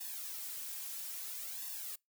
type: noise with flanger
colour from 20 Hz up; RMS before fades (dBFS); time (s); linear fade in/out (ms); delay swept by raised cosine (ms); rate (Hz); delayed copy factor
blue; -43; 0-1.96; 10; 1.1 to 3.8; 0.6; +0.85
effects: noise-tail reverb RT60 0.2 s tail -26 dB re dry